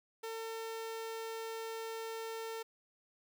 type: tone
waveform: sawtooth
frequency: 450 Hz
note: A4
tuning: 39 cents sharp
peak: -36 dBFS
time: 0.23-2.63 s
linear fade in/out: 10 ms
effects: none

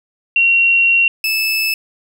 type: tone pair in turn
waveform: sine / 30% pulse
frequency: 2742 / 2619 Hz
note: F7 / E7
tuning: -32 / -12 cents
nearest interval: minor second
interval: 80 cents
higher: first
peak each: -9 / -12 dBFS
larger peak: first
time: 0.36-1.08 / 1.24-1.74 s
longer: first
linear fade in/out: 2 ms
effects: none

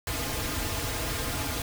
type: noise with comb filter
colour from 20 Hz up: pink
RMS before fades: -31 dBFS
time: 0.07-1.62 s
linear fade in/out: 2 ms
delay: 5.3 ms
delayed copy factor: -1
effects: none

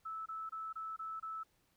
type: tone bursts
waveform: sine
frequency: 1310 Hz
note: E6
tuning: 11 cents flat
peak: -40 dBFS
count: 6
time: 0.05-1.435 s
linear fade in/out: 10 ms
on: 210 ms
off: 25 ms
effects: pink hiss -75 dBFS RMS until 1.76 s

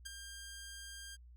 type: tone with ADSR envelope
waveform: 10% pulse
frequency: 1600 Hz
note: G6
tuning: 35 cents sharp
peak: -32 dBFS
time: 0.05-1.17 s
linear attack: 13 ms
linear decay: 14 ms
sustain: -7 dB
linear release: 31 ms
effects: added 60 Hz sine -54 dBFS peak until 1.36 s

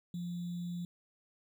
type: tone with sample-and-hold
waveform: sine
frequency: 174.61 Hz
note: F3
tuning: in tune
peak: -36 dBFS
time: 0.14-0.85 s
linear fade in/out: 2 ms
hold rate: 3675 Hz
effects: none

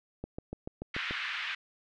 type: click train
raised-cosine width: 2 ms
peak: -24 dBFS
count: 7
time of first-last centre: 0.24-1.11 s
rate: 6.9 Hz
type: band-pass noise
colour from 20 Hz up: pink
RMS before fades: -36 dBFS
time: 0.94-1.55 s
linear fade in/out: 5 ms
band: 1500 to 3200 Hz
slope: 24 dB/octave
effects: none

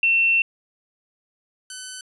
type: tone pair in turn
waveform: sine / 5% pulse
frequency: 2700 / 1512.2 Hz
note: E7 / F#6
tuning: +41 / +37 cents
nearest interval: minor seventh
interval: 1004 cents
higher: first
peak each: -15 / -21 dBFS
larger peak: first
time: 0.03-0.42 / 1.7-2.01 s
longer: first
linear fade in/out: 2 ms
effects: resampled to 24000 Hz

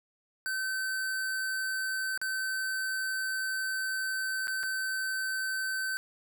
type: tone with dropouts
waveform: square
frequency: 1537 Hz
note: G6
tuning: 35 cents flat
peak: -31 dBFS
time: 0.46-5.97 s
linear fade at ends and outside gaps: 0 ms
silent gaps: 2.176-2.215 / 4.472-4.48 / 4.631-4.635 s
effects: none

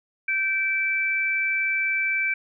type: tone pair together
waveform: sine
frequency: 1554.7 / 2322 Hz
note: G6 / D7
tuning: -15 / -20 cents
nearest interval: perfect fifth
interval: 695 cents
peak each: -28 / -22 dBFS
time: 0.28-2.34 s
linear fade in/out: 5 ms
effects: none

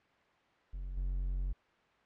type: tone with level steps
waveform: triangle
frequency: 45.56 Hz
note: F#1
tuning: 26 cents flat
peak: -36 / -30 dBFS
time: 0.73-1.53 s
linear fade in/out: 10 ms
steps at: 0.97 s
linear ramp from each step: 2 ms
effects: white hiss -67 dBFS RMS until 2.05 s + low-pass 2000 Hz 12 dB/octave

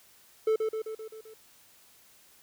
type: tone with echo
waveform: triangle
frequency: 438.8 Hz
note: A4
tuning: 5 cents flat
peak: -20 dBFS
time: 0.47-0.56 s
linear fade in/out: 5 ms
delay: 130 ms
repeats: 6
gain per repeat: -4 dB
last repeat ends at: 1.34 s
effects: white hiss -59 dBFS RMS until 2.42 s

